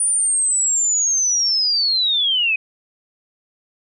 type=linear sweep; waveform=sine; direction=down; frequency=9480 to 2489 Hz; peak=-15 dBFS; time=0-2.56 s; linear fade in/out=5 ms; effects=none